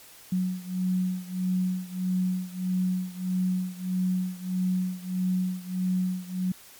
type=beating tone pair; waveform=sine; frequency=183.3 / 184.9 Hz; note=F#3 / F#3; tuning=-16 / -1 cents; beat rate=1.6 Hz; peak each=-27 / -29 dBFS; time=0.32-6.52 s; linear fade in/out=5 ms; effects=white hiss -50 dBFS RMS until 6.79 s + MP3 96 kbps